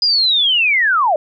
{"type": "linear sweep", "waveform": "sine", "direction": "down", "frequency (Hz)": [4978, 569], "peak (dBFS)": -11, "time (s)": [0.02, 1.16], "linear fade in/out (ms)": 2, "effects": []}